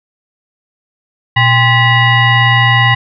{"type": "tone with frequency modulation", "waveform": "sine", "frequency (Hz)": 1038, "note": "C6", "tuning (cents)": -14, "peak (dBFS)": -6, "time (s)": [1.36, 2.95], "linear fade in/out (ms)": 10, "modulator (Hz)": 918, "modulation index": 1.8, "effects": []}